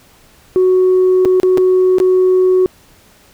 sine tone with dropouts, 370 Hz, F#4, in tune, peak -6 dBFS, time 0.56-2.66 s, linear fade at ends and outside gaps 0 ms, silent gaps 1.25-1.256 / 1.4-1.432 / 1.574-1.58 / 1.984-2.001 s, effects tanh soft clip ceiling -5 dBFS + pink hiss -47 dBFS RMS until 3.33 s

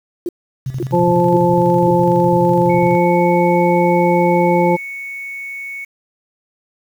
sine tone bursts, 350 Hz, F4, 4 cents sharp, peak -17 dBFS, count 4, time 0.26-1.906 s, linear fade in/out 2 ms, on 29 ms, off 510 ms
sine tone with tremolo, 130.81 Hz, C3, in tune, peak -18 dBFS, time 0.66-2.96 s, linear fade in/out 5 ms, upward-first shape square, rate 12 Hz, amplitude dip 70%
harmonic tone, 174.61 Hz, F3, in tune, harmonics 1 / 2 / 3 / 5, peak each -16 / -16 / -16 / -16 dBFS, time 0.92-4.77 s, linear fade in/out 20 ms
sine tone, 2217 Hz, C#7, in tune, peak -25 dBFS, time 2.69-5.85 s, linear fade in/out 10 ms
effects 7-bit

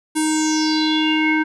square tone with low-pass filter sweep, 311.1 Hz, D#4, in tune, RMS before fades -18 dBFS, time 0.15-1.44 s, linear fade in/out 20 ms, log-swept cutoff 10000 to 1800 Hz, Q 6.4, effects none

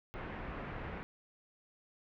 pink low-pass noise, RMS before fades -43 dBFS, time 0.14-1.03 s, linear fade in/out 0 ms, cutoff 2300 Hz, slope 24 dB/octave, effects none

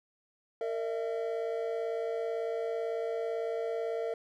triangle tone cluster, 457.3 / 610 / 668 Hz, A#4 / D#5 / E5, -33 / -34 / +23 cents, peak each -31 / -38 / -35 dBFS, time 0.61-4.14 s, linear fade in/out 2 ms, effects none

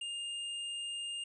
square tone, 2818 Hz, F7, 15 cents sharp, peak -38 dBFS, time 0.01-1.24 s, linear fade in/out 5 ms, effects resampled to 24000 Hz + 13-bit

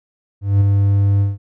triangle tone with ADSR envelope, 99.8 Hz, G2, 32 cents sharp, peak -6 dBFS, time 0.41-1.38 s, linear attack 200 ms, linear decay 9 ms, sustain -3 dB, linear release 170 ms, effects none

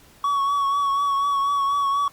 triangle tone with vibrato, 1122 Hz, C#6, 21 cents sharp, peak -17 dBFS, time 0.24-2.08 s, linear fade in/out 2 ms, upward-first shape triangle, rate 4.1 Hz, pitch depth 36 cents each way, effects pink hiss -52 dBFS RMS until 2.12 s + Opus 48 kbps

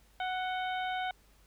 harmonic tone with a mistuned harmonic, 740 Hz, F#5, in tune, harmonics 1 / 2 / 3 / 4 / 5, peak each -33 / -39 / -43 / -45 / -47 dBFS, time 0.2-1.11 s, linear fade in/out 2 ms, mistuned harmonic 4, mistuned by +60 cents, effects added 50 Hz sine -62 dBFS peak until 1.46 s + pink hiss -66 dBFS RMS until 1.46 s

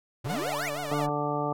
square exponential sweep, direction up, 106 to 2700 Hz, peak -32 dBFS, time 0.24-0.7 s, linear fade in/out 10 ms
click train, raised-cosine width 1 ms, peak -25 dBFS, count 122, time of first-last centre 0.26-1.089 s, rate 146 Hz
sawtooth tone with vibrato, 651 Hz, E5, 22 cents flat, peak -29 dBFS, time 0.28-1.07 s, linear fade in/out 20 ms, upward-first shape sine, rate 6.2 Hz, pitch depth 220 cents each way
harmonic tone, 146.83 Hz, D3, in tune, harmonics 1 / 2 / 3 / 4 / 5 / 6 / 8, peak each -34 / -34 / -34 / -34 / -34 / -34 / -34 dBFS, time 0.91-1.53 s, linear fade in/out 5 ms
effects none

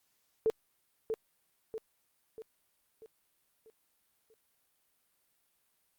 sine tone with echo, 442.9 Hz, A4, 11 cents sharp, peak -24 dBFS, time 0.46-0.5 s, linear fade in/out 0 ms, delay 640 ms, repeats 6, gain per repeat -6 dB, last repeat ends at 4.34 s, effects white hiss -75 dBFS RMS until 5.98 s + Opus 48 kbps

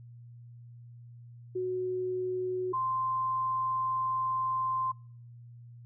sine tone pair in turn, 368.6 / 1042.6 Hz, F#4 / C6, -7 / -6 cents, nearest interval octave + tritone, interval 1801 cents, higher second, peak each -29 / -28 dBFS, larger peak second, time 1.55-2.73 / 2.73-4.92 s, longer second, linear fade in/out 10 ms, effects noise-tail reverb RT60 0.5 s tail -25 dB re dry + added 119 Hz sine -47 dBFS peak until 5.85 s

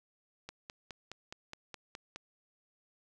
click train, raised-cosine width 0.2 ms, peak -26 dBFS, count 9, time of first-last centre 0.49-2.16 s, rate 4.79 Hz, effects none

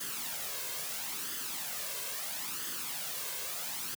white noise with flanger, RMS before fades -38 dBFS, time 0-3.95 s, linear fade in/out 10 ms, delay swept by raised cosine 0.62 to 1.92 ms, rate 0.75 Hz, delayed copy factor +0.6, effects high-pass 150 Hz 12 dB/octave

